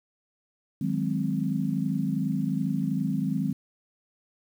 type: chord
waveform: sine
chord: Ab dominant seventh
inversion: second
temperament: equal with one note detuned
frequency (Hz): 155.56 / 185 / 207.7 / 260.9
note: Eb3 / Gb3 / Ab3 / C4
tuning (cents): 0 / 0 / 0 / -5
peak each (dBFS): -30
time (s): 0.81-3.53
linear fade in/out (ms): 5
effects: 9-bit